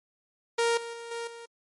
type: tone with level steps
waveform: sawtooth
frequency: 466.2 Hz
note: A#4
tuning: in tune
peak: -19 / -32 / -35 / -29 / -38 dBFS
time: 0.58-1.46 s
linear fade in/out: 10 ms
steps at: 0.77 / 0.93 / 1.11 / 1.27 s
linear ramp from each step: 5 ms
effects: MP3 48 kbps